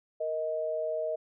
sine tone pair together, 467 / 629 Hz, A#4 / D#5, +3 / +19 cents, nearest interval perfect fourth, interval 516 cents, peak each -35 / -30 dBFS, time 0.2-1.16 s, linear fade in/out 10 ms, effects none

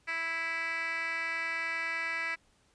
10% pulse tone with band-pass filter, 329.6 Hz, E4, in tune, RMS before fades -34 dBFS, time 0.07-2.36 s, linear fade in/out 20 ms, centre 2200 Hz, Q 3.9, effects pink hiss -68 dBFS RMS until 2.74 s + resampled to 22050 Hz

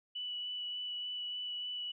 sine tone with vibrato, 2960 Hz, F#7, in tune, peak -37 dBFS, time 0.15-1.92 s, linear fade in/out 10 ms, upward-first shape sine, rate 3.4 Hz, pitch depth 10 cents each way, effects none

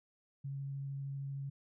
sine tone with vibrato, 138.2 Hz, C#3, 5 cents flat, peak -38 dBFS, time 0.44-1.5 s, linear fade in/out 10 ms, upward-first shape triangle, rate 13 Hz, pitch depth 10 cents each way, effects none

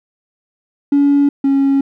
triangle tone pair in turn, 283.8 / 274.8 Hz, C#4 / C#4, +41 / -15 cents, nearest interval minor second, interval 56 cents, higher first, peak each -5 / -7 dBFS, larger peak first, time 0.92-1.29 / 1.44-1.81 s, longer neither, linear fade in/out 5 ms, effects tanh soft clip ceiling -5 dBFS

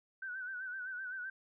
sine tone with vibrato, 1512 Hz, F#6, 37 cents sharp, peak -39 dBFS, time 0.22-1.3 s, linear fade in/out 5 ms, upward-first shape sine, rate 7.8 Hz, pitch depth 67 cents each way, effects none

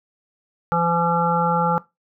harmonic tone, 170 Hz, F3, 46 cents flat, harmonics 1 / 3 / 5 / 7 / 8, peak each -23 / -25 / -21 / -26 / -23 dBFS, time 0.72-1.78 s, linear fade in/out 0 ms, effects noise-tail reverb RT60 0.2 s tail -19 dB re dry

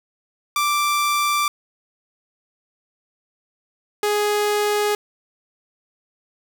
sawtooth tone pair in turn, 1174.7 / 416.2 Hz, D6 / G#4, 0 / +4 cents, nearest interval octave + tritone, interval 1796 cents, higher first, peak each -14 dBFS, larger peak neither, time 0.56-1.48 / 4.03-4.95 s, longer neither, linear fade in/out 2 ms, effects none

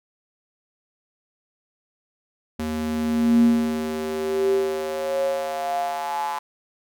square tone with high-pass filter sweep, 77.78 Hz, D#2, in tune, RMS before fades -23 dBFS, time 2.59-6.39 s, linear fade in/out 5 ms, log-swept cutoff 160 to 930 Hz, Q 9.9, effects none

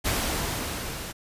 pink noise with level ramp, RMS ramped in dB -25 to -36 dBFS, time 0.04-1.13 s, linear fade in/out 20 ms, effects resampled to 32000 Hz

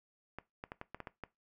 clicks, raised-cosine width 0.5 ms, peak -27 dBFS, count 8, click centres 0.386 / 0.639 / 0.719 / 0.814 / 0.946 / 1.003 / 1.072 / 1.237 s, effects noise-tail reverb RT60 0.2 s tail -19 dB re dry

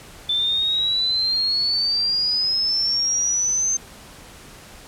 sine exponential sweep, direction up, 3520 to 6310 Hz, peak -18 dBFS, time 0.29-3.77 s, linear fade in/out 5 ms, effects pink hiss -43 dBFS RMS until 4.87 s + low-pass 12000 Hz 12 dB/octave

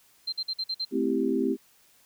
sine tone bursts, 4139 Hz, C8, 20 cents flat, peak -27 dBFS, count 6, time 0.27-0.851 s, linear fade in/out 10 ms, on 56 ms, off 49 ms
sine chord, A minor seventh, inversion none, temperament equal, 220 / 261.6 / 329.6 / 392 Hz, A3 / C4 / E4 / G4, 0 / 0 / 0 / 0 cents, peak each -31 / -27 / -30 / -28 dBFS, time 0.91-1.57 s, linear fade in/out 50 ms
effects white hiss -61 dBFS RMS until 2.05 s

